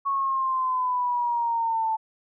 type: exponential sweep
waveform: sine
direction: down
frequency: 1108.7 to 880 Hz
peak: -22 dBFS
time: 0.05-1.97 s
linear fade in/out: 20 ms
effects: none